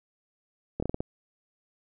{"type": "slowing click train", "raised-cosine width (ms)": 2, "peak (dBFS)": -16, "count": 6, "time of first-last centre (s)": [0.8, 1.005], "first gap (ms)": 25, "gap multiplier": 1.25, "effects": []}